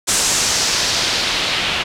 white noise with low-pass filter sweep, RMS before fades -18 dBFS, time 0.07-1.84 s, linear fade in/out 20 ms, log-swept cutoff 8100 to 3000 Hz, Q 1.7, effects none

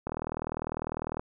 click train, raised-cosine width 1 ms, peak -18 dBFS, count 46, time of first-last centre 0.07-1.195 s, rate 40 Hz, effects none

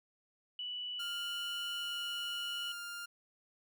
sine tone with pitch glide, 2960 to 2941 Hz, F#7 to F#7, 0 to -11 cents, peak -38 dBFS, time 0.59-2.72 s, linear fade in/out 2 ms, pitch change -11 cents, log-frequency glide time 1.75-1.96 s
sawtooth tone, 1400 Hz, F6, 4 cents sharp, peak -38 dBFS, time 0.99-3.06 s, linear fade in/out 10 ms
effects none

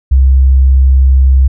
sine tone, 66.1 Hz, C2, 18 cents sharp, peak -3 dBFS, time 0.11-1.48 s, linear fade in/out 10 ms, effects none

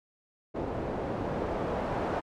white noise with low-pass filter sweep, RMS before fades -32 dBFS, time 0.54-2.21 s, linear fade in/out 20 ms, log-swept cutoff 490 to 780 Hz, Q 1.1, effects MP3 96 kbps

